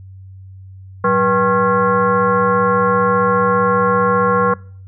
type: tone with frequency modulation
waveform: sine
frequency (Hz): 784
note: G5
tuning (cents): 0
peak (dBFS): -11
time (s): 1.04-4.54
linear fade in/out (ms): 5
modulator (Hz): 298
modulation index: 2.1
effects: noise-tail reverb RT60 0.5 s tail -23 dB re dry + added 95 Hz sine -34 dBFS peak until 4.87 s